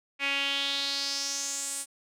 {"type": "tone with band-pass filter sweep", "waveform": "sawtooth", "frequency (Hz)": 278.6, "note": "C#4", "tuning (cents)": 9, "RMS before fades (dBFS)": -31, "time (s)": [0.19, 1.86], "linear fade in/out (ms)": 50, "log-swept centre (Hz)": [2400, 9100], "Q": 4.2, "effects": []}